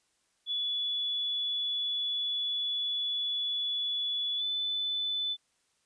sine tone with pitch glide, 3423 to 3503 Hz, A7 to A7, -48 to -8 cents, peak -29 dBFS, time 0.46-5.37 s, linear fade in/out 50 ms, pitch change +40 cents, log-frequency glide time 4.37-4.43 s, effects white hiss -73 dBFS RMS until 5.85 s + resampled to 22050 Hz

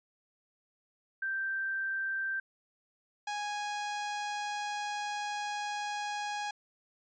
sine / sawtooth tone pair in turn, 1567 / 828.2 Hz, G6 / G#5, -1 / -5 cents, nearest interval major seventh, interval 1104 cents, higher first, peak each -31 / -30 dBFS, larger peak second, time 1.22-2.4 / 3.27-6.51 s, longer second, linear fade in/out 5 ms, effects resampled to 16000 Hz

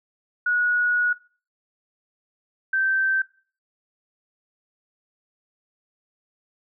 sine tone pair in turn, 1458 / 1554.5 Hz, F#6 / G6, -26 / -15 cents, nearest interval minor second, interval 111 cents, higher second, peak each -19 / -19 dBFS, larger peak neither, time 0.46-1.13 / 2.73-3.22 s, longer first, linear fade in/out 5 ms, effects noise-tail reverb RT60 0.4 s tail -20 dB re dry

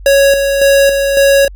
square tone with tremolo, 554.4 Hz, C#5, in tune, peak -6 dBFS, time 0.06-1.48 s, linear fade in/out 2 ms, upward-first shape square, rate 1.8 Hz, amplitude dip 45%, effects added 47 Hz sine -28 dBFS peak until 1.55 s

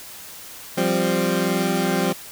20% pulse chord, F suspended second, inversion none, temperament equal, 174.61 / 196 / 261.6 Hz, F3 / G3 / C4, 0 / 0 / 0 cents, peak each -18 / -18 / -20 dBFS, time 0.77-2.13 s, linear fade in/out 10 ms, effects white hiss -39 dBFS RMS until 2.31 s

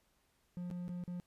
triangle tone with dropouts, 177.2 Hz, F3, 25 cents sharp, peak -37 dBFS, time 0.57-1.2 s, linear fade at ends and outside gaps 0 ms, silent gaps 0.702-0.712 / 0.881-0.892 / 1.038-1.078 s, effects pink hiss -75 dBFS RMS until 1.26 s + resampled to 32000 Hz

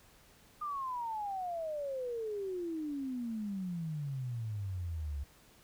sine exponential sweep, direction down, 1222 to 68.2 Hz, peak -35 dBFS, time 0.61-5.24 s, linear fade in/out 10 ms, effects pink hiss -62 dBFS RMS until 5.63 s

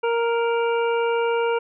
harmonic tone, 466.2 Hz, A#4, in tune, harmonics 1 / 2 / 3 / 5 / 6, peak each -20 / -26 / -30 / -34 / -36 dBFS, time 0.03-1.59 s, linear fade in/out 10 ms, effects none

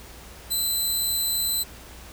10% pulse tone, 4029 Hz, B7, 34 cents sharp, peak -16 dBFS, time 0.5-1.64 s, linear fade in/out 20 ms, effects added 60 Hz sine -46 dBFS peak until 2.12 s + pink hiss -45 dBFS RMS until 2.12 s

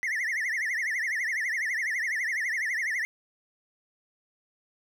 triangle tone with vibrato, 1934 Hz, B6, 37 cents flat, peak -25 dBFS, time 0.03-3.05 s, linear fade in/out 0 ms, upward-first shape triangle, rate 12 Hz, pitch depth 220 cents each way, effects none

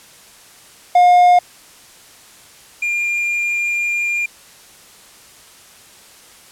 triangle tone pair in turn, 714 / 2402 Hz, F5 / D7, +38 / +38 cents, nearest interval octave + major sixth, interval 2100 cents, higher second, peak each -5 / -15 dBFS, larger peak first, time 0.95-1.39 / 2.82-4.26 s, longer second, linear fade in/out 5 ms, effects white hiss -44 dBFS RMS until 6.51 s + low-pass 11000 Hz 12 dB/octave

